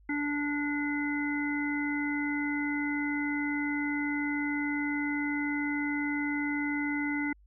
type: harmonic tone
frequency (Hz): 291.2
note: D4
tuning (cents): -15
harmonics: 1 / 3 / 5 / 7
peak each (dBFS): -30 / -41 / -39 / -34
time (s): 0.09-7.33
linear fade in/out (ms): 5
effects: added 50 Hz sine -56 dBFS peak until 7.46 s